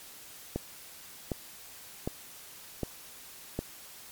click train, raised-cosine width 2 ms, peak -17 dBFS, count 5, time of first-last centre 0.56-3.59 s, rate 1.32 Hz, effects white hiss -49 dBFS RMS until 4.11 s + MP3 96 kbps

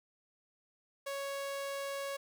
sawtooth tone, 555 Hz, C#5, 2 cents sharp, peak -33 dBFS, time 1.06-2.17 s, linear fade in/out 10 ms, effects none

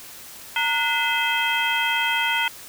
sine tone cluster, 919 / 1462 / 2035 / 2581 / 3189 Hz, A#5 / F#6 / C7 / E7 / G7, -25 / -21 / -49 / -37 / +29 cents, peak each -26 dBFS, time 0.56-2.48 s, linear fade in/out 2 ms, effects white hiss -41 dBFS RMS until 2.68 s

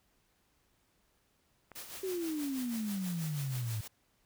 click, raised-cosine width 0.5 ms, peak -34 dBFS, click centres 1.717 s
white noise with tremolo, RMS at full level -44 dBFS, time 1.75-3.88 s, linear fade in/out 10 ms, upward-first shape sine, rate 6.2 Hz, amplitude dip 55%
sine exponential sweep, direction down, 387 to 105.7 Hz, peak -33 dBFS, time 2.03-3.81 s, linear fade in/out 5 ms
effects pink hiss -73 dBFS RMS until 4.25 s

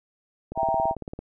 click train, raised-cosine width 2 ms, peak -21 dBFS, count 13, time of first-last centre 0.52-1.19 s, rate 17.9 Hz
sine chord, E diminished, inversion none, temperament equal, 659.3 / 784 / 932.3 Hz, E5 / G5 / Bb5, 0 / 0 / 0 cents, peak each -25 / -25 / -27 dBFS, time 0.55-0.95 s, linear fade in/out 50 ms
effects none

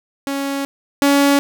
sawtooth tone pair in turn, 277.2 / 281.7 Hz, C#4 / C#4, 0 / +28 cents, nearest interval unison, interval 28 cents, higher second, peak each -16 / -7 dBFS, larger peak second, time 0.27-0.65 / 1.02-1.39 s, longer first, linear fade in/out 0 ms, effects none

